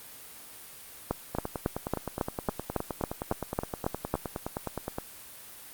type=two click trains; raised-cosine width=1 ms; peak=-12 / -17 dBFS; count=12 / 36; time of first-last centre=1.11-4.14 / 1.35-4.984 s; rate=3.63 / 9.63 Hz; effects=white hiss -47 dBFS RMS until 5.73 s + Opus 32 kbps